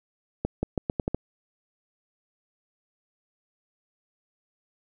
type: accelerating click train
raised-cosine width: 2 ms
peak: -12 dBFS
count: 7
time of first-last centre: 0.45-1.146 s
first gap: 180 ms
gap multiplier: 0.82
effects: none